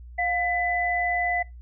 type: tone pair together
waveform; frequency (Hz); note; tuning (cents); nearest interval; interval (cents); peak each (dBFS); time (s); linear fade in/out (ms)
sine; 707.1 / 2000; F5 / B6; +21 / +21; octave + tritone; 1800; -25; 0.18-1.43; 10
effects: noise-tail reverb RT60 0.2 s tail -22 dB re dry + added 60 Hz sine -40 dBFS peak until 1.61 s